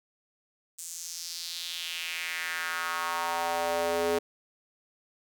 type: tone with high-pass filter sweep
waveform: square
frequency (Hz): 84.6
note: E2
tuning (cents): +45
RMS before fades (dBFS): -32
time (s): 0.78-4.19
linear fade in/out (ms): 10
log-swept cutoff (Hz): 7800 to 410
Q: 2.8
effects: none